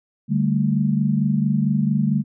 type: chord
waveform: sine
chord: D suspended fourth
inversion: none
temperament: just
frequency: 146.83 / 195.78 / 220.2 Hz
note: D3 / G3 / A3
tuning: 0 / -2 / +2 cents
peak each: -21 dBFS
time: 0.28-2.24 s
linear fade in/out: 50 ms
effects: none